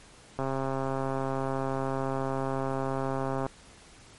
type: click train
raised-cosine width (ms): 1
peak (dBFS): -17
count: 413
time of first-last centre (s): 0.39-3.465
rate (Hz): 134
effects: pink hiss -53 dBFS RMS until 4.18 s + MP3 48 kbps